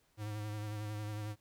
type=tone with vibrato; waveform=square; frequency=105.7 Hz; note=G#2; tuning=31 cents sharp; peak=-39 dBFS; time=0.17-1.36 s; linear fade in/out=50 ms; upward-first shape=sine; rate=11 Hz; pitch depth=31 cents each way; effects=pink hiss -73 dBFS RMS until 1.4 s